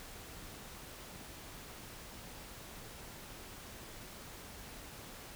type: silence
effects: pink hiss -50 dBFS RMS until 5.35 s